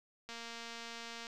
click train, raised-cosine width 0.2 ms, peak -29 dBFS, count 228, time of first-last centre 0.29-1.268 s, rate 232 Hz, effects none

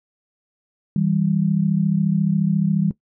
sine tone pair together, 161.73 / 196 Hz, E3 / G3, -33 / 0 cents, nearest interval minor third, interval 333 cents, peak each -19 dBFS, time 0.96-2.91 s, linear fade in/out 2 ms, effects noise-tail reverb RT60 0.1 s tail -17 dB re dry

